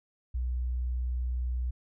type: tone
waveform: sine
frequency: 61.74 Hz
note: B1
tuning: in tune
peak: -28 dBFS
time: 0.34-1.71 s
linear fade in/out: 10 ms
effects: none

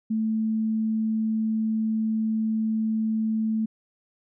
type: tone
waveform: sine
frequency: 220 Hz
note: A3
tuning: in tune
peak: -22 dBFS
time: 0.1-3.66 s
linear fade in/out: 10 ms
effects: none

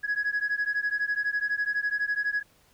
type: beating tone pair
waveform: sine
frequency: 1666 / 1678 Hz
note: G#6 / G#6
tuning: +5 / +17 cents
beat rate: 12 Hz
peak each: -27 dBFS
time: 0.03-2.43 s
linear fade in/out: 20 ms
effects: tanh soft clip ceiling -21 dBFS + pink hiss -62 dBFS RMS until 2.73 s

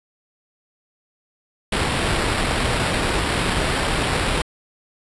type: noise with sample-and-hold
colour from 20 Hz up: pink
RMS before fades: -21 dBFS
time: 1.72-4.42 s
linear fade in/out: 5 ms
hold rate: 6300 Hz
effects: resampled to 24000 Hz

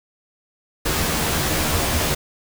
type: noise with comb filter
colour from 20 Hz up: pink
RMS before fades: -21 dBFS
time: 0.85-2.15 s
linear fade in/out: 10 ms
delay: 13 ms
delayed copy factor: +0.6
effects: none

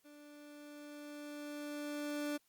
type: tone with level ramp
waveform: 30% pulse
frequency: 293.7 Hz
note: D4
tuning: in tune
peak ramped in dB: -53 to -33 dBFS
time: 0.04-2.38 s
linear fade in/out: 20 ms
effects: white hiss -75 dBFS RMS until 2.48 s + Opus 48 kbps

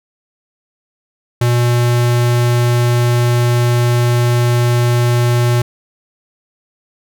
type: tone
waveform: square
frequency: 120.7 Hz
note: B2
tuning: 39 cents flat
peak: -11 dBFS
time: 1.41-5.62 s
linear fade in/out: 5 ms
effects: none

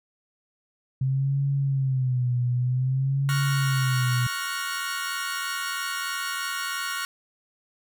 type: tone with vibrato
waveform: sine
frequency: 130.81 Hz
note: C3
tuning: in tune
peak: -21 dBFS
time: 1.01-4.27 s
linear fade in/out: 5 ms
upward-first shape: sine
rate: 0.53 Hz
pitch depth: 110 cents each way
type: chord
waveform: sawtooth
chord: Gb major seventh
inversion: second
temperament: equal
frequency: 1108.7 / 1396.9 / 1480 / 1864.7 Hz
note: Db6 / F6 / Gb6 / Bb6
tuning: 0 / 0 / 0 / 0 cents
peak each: -30 / -29 / -30 / -32 dBFS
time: 3.29-7.05 s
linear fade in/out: 0 ms
effects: none

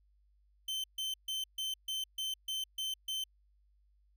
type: tone bursts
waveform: 40% pulse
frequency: 3085 Hz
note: G7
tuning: 28 cents flat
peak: -34 dBFS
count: 9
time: 0.68-3.24 s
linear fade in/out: 5 ms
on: 160 ms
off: 140 ms
effects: added 50 Hz sine -66 dBFS peak until 4.16 s

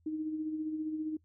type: tone with tremolo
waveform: sine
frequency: 311.1 Hz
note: D#4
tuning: in tune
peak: -31 dBFS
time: 0.06-1.17 s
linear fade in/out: 5 ms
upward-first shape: sine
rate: 15 Hz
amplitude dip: 45%
effects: noise-tail reverb RT60 0.1 s tail -25 dB re dry + added 84 Hz sine -66 dBFS peak until 1.24 s

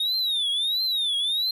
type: tone with vibrato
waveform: triangle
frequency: 3694 Hz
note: A#7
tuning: 16 cents flat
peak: -21 dBFS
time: 0-1.51 s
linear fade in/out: 5 ms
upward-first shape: triangle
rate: 1.5 Hz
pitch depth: 210 cents each way
effects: none

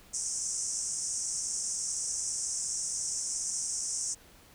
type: band-pass noise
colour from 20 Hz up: pink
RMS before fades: -34 dBFS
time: 0.13-4.15 s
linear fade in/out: 20 ms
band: 5500 to 9100 Hz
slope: 96 dB/octave
effects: pink hiss -57 dBFS RMS until 4.54 s

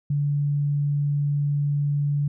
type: tone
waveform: sine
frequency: 144.4 Hz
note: D3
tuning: 29 cents flat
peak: -20 dBFS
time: 0.1-2.28 s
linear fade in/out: 5 ms
effects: none

